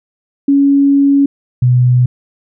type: tone pair in turn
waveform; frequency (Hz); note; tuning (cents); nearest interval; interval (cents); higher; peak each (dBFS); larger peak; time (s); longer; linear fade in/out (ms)
sine; 279.6 / 124.55; C#4 / B2; +15 / +15; octave + major second; 1400; first; -6; neither; 0.48-1.26 / 1.62-2.06; first; 5
effects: none